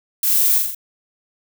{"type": "noise with echo", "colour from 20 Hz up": "violet", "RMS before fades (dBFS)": -18, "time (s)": [0.23, 0.58], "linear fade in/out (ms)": 2, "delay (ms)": 42, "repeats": 4, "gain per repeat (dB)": -3, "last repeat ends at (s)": 0.748, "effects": []}